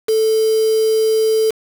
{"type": "tone with quantisation", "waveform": "sine", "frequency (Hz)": 440, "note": "A4", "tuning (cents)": 0, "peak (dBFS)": -12, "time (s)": [0.08, 1.51], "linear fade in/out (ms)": 10, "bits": 4, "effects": []}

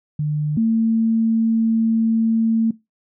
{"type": "tone pair in turn", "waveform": "sine", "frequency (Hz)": [150, 225.2], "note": ["D3", "A3"], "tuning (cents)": [37, 40], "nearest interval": "perfect fifth", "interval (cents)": 703, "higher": "second", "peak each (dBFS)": [-18, -14], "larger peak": "second", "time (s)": [[0.19, 0.57], [0.57, 2.71]], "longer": "second", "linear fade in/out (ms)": 5, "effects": ["noise-tail reverb RT60 0.2 s tail -20 dB re dry"]}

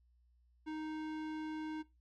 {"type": "tone with low-pass filter", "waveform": "square", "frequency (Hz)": 311.1, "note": "D#4", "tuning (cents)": 0, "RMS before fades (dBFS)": -42, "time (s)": [0.66, 1.83], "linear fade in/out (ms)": 20, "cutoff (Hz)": 3100, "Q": 0.6, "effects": ["noise-tail reverb RT60 0.2 s tail -18 dB re dry", "added 60 Hz sine -67 dBFS peak until 2 s"]}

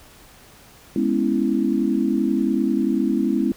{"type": "chord", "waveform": "sine", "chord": "C# minor seventh", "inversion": "second", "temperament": "equal", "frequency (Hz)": [207.7, 246.9, 277.2, 329.6], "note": ["G#3", "B3", "C#4", "E4"], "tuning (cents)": [0, 0, 0, 0], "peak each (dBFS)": -23, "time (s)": [0.96, 3.52], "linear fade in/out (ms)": 2, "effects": ["pink hiss -48 dBFS RMS until 3.56 s"]}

